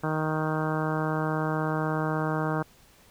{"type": "harmonic tone", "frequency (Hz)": 156.1, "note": "D#3", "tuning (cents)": 6, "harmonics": [1, 2, 3, 4, 5, 6, 7, 8, 9, 10], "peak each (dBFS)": [-29, -32, -34, -35, -36, -37, -37, -38, -39, -39], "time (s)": [0.03, 2.63], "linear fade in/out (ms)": 10, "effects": ["pink hiss -57 dBFS RMS until 3.1 s"]}